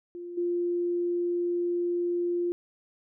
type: tone with level steps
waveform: sine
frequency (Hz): 349.2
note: F4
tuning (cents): 0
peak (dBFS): -36 / -25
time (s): 0.15-2.52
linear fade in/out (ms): 0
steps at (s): 0.37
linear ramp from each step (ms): 10
effects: none